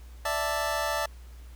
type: chord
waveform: 25% pulse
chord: D suspended second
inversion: none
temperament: just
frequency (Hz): 587.3 / 660.7 / 881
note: D5 / E5 / A5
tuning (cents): 0 / +4 / +2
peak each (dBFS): -28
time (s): 0.25-1.06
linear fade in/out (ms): 5
effects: added 60 Hz sine -43 dBFS peak until 1.55 s + pink hiss -58 dBFS RMS until 1.55 s